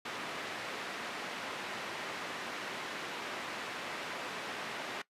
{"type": "band-pass noise", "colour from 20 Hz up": "white", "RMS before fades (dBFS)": -41, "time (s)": [0.05, 5.02], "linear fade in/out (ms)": 5, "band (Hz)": [200, 2300], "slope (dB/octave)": 12, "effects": ["noise-tail reverb RT60 0.1 s tail -19 dB re dry", "resampled to 32000 Hz"]}